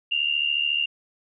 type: tone pair together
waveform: sine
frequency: 2764 / 2838 Hz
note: F7 / F7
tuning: -19 / +27 cents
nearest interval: unison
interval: 46 cents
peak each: -24 dBFS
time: 0.11-0.86 s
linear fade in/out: 10 ms
effects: none